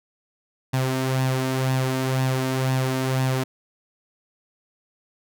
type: tone with flanger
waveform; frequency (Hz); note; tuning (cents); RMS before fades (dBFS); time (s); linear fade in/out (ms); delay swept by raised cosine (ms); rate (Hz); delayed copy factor
sawtooth; 130.81; C3; 0; -23; 0.73-3.44; 10; 1.1 to 3.3; 2; +0.5
effects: none